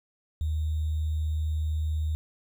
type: tone with sample-and-hold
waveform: sine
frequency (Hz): 77.78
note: D#2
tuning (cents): 0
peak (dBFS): -25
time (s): 0.41-2.15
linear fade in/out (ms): 0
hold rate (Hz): 3675
effects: none